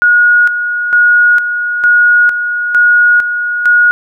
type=tone with tremolo; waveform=sine; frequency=1446 Hz; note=F#6; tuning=40 cents flat; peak=-4 dBFS; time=0.02-3.91 s; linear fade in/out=0 ms; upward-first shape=square; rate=1.1 Hz; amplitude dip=60%; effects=none